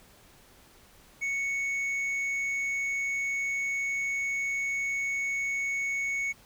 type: tone with hard clipping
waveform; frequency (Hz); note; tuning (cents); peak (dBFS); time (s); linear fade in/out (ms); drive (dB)
sine; 2217; C#7; 0; -29; 1.21-6.33; 20; 4
effects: pink hiss -57 dBFS RMS until 6.45 s